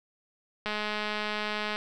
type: click train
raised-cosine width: 0.3 ms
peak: -16 dBFS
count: 233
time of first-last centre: 0.66-1.76 s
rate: 211 Hz
effects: none